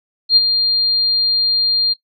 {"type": "tone with ADSR envelope", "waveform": "sine", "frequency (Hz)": 4200, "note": "C8", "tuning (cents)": 6, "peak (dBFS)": -4, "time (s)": [0.29, 1.94], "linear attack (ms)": 74, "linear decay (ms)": 29, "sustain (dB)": -8, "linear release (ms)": 18, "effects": ["noise-tail reverb RT60 0.1 s tail -17 dB re dry"]}